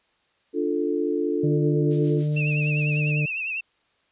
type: chord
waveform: sine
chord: D minor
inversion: none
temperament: equal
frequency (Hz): 293.7 / 349.2 / 440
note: D4 / F4 / A4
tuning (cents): 0 / 0 / 0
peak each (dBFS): -26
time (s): 0.53-2.24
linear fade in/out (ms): 50
type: harmonic tone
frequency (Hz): 149.5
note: D3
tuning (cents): +31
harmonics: 1 / 2 / 3 / 4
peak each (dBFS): -21 / -37 / -36 / -39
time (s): 1.43-3.26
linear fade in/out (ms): 10
type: noise with tremolo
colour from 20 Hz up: violet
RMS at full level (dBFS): -33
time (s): 1.9-3.13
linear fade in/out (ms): 20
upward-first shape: sine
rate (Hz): 6.9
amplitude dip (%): 55
type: tone with vibrato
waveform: sine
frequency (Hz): 2608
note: E7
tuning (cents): -19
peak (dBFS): -26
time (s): 2.36-3.61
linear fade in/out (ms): 10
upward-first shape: triangle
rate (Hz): 10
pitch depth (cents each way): 100
effects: white hiss -66 dBFS RMS until 4.11 s + resampled to 8000 Hz